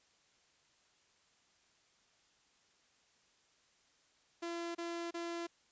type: tone bursts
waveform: sawtooth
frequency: 340 Hz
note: F4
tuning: 46 cents flat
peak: -35 dBFS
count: 3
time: 4.42-5.47 s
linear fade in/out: 10 ms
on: 330 ms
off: 30 ms
effects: white hiss -71 dBFS RMS until 5.71 s + resampled to 16000 Hz